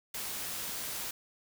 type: noise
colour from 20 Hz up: white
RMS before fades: -38 dBFS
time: 0.14-1.11 s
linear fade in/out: 5 ms
effects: none